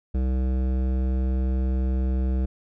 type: tone with hard clipping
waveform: sine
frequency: 64.3 Hz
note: C2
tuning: 30 cents flat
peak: -23 dBFS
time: 0.14-2.46 s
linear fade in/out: 10 ms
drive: 14 dB
effects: none